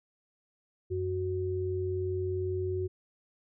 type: tone pair together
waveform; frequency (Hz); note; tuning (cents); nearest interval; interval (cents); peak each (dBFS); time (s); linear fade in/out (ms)
sine; 92.5 / 370; F#2 / F#4; 0 / 0; 2 octaves; 2400; -33 / -31; 0.9-2.88; 20
effects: none